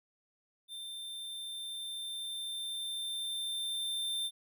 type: tone with level ramp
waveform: square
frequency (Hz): 3582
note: A7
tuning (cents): +30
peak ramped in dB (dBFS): -42 to -33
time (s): 0.68-4.31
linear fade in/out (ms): 50
effects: none